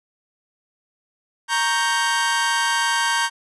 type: chord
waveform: sawtooth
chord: G diminished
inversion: first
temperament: equal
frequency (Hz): 932.3 / 1108.7 / 1568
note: Bb5 / Db6 / G6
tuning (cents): 0 / 0 / 0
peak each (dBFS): -18 / -23 / -18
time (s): 1.48-3.3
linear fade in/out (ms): 50
effects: resampled to 24000 Hz